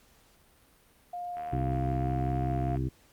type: tone with vibrato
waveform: sine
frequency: 703 Hz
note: F5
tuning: 11 cents sharp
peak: -34 dBFS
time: 1.13-2.76 s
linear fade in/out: 5 ms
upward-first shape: square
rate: 1.1 Hz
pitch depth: 12 cents each way
type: click train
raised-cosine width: 0.5 ms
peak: -32 dBFS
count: 109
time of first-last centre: 1.37-2.771 s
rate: 77.1 Hz
type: harmonic tone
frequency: 65.2 Hz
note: C2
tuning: 5 cents flat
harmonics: 1 / 2 / 3 / 4 / 5 / 6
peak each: -33 / -30 / -43 / -38 / -37 / -42 dBFS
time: 1.52-2.89 s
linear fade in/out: 10 ms
effects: pink hiss -62 dBFS RMS until 3.12 s + Opus 48 kbps

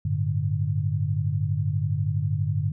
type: chord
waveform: sine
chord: G suspended second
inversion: none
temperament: just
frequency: 98 / 110.25 / 147 Hz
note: G2 / A2 / D3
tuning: 0 / +4 / +2 cents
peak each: -26 / -28 / -26 dBFS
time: 0.05-2.72 s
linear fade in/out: 5 ms
effects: none

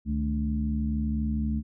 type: harmonic tone with a mistuned harmonic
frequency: 72.8 Hz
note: D2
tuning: 15 cents flat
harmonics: 1 / 2 / 3 / 4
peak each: -28 / -36 / -28 / -40 dBFS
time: 0.05-1.63 s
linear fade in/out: 50 ms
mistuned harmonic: 2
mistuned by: +99 cents
effects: none

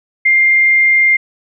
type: tone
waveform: sine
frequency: 2107 Hz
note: C7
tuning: 12 cents sharp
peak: -7 dBFS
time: 0.25-1.17 s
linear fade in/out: 10 ms
effects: none

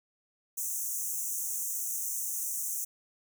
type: high-pass noise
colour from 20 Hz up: pink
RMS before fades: -34 dBFS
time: 0.57-2.85 s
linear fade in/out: 10 ms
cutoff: 6000 Hz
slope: 96 dB/octave
effects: none

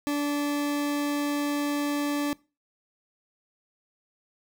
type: tone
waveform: 40% pulse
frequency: 290 Hz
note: D4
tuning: 22 cents flat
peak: -24 dBFS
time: 0.07-2.33 s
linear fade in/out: 0 ms
effects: noise-tail reverb RT60 0.3 s tail -22 dB re dry

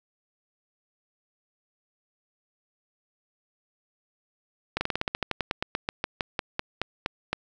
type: slowing click train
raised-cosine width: 0.3 ms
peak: -10 dBFS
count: 22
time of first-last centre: 4.77-7.33 s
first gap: 40 ms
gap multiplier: 1.1
effects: none

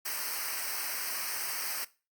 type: noise with comb filter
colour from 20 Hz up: white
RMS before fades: -35 dBFS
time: 0.05-1.85 s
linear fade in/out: 10 ms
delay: 0.28 ms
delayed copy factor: -0.95
effects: noise-tail reverb RT60 0.3 s tail -18 dB re dry + Opus 48 kbps

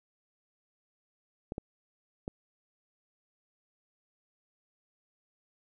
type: clicks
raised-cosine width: 2 ms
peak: -22 dBFS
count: 3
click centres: 1.521 / 1.581 / 2.279 s
effects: none

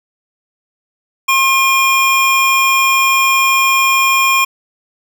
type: tone pair together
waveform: square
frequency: 1074 / 2413 Hz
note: C6 / D7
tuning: +45 / +46 cents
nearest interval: octave + major second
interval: 1401 cents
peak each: -13 dBFS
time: 1.28-4.45 s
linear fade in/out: 10 ms
effects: none

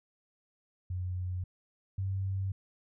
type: tone pair in turn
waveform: sine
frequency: 90.9 / 96.31 Hz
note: F#2 / G2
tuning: -30 / -30 cents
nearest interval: minor second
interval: 100 cents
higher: second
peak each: -32 / -30 dBFS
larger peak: second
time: 0.9-1.44 / 1.98-2.52 s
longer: neither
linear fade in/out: 5 ms
effects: none

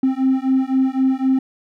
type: beating tone pair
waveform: triangle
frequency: 261.6 / 265.5 Hz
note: C4 / C4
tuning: 0 / +25 cents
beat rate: 3.9 Hz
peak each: -15 dBFS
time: 0.03-1.39 s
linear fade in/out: 5 ms
effects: tanh soft clip ceiling -8 dBFS

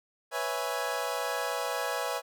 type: chord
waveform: 25% pulse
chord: C# minor seventh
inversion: third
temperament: equal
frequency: 493.9 / 554.4 / 659.3 / 830.6 Hz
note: B4 / C#5 / E5 / G#5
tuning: 0 / 0 / 0 / 0 cents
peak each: -32 dBFS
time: 0.31-2.22 s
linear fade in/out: 50 ms
effects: none

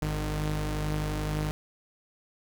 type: tone pair together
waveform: sawtooth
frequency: 51.46 / 152.2 Hz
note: G#1 / D#3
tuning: -15 / -38 cents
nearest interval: octave + perfect fifth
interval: 1877 cents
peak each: -27 dBFS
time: 0.02-1.51 s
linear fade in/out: 0 ms
effects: none

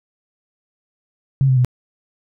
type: tone with pitch steps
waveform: sine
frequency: 135.5 / 130.13 / 124.97 Hz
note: C#3 / C3 / B2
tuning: -39 / -9 / +21 cents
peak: -11 dBFS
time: 1.41-1.647 s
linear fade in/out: 0 ms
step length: 79 ms
effects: none

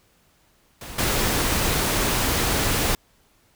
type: noise with level steps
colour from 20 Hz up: pink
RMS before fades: -37 / -22 dBFS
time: 0.81-2.95 s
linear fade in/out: 2 ms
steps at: 0.98 s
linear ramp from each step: 10 ms
effects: pink hiss -61 dBFS RMS until 3.55 s

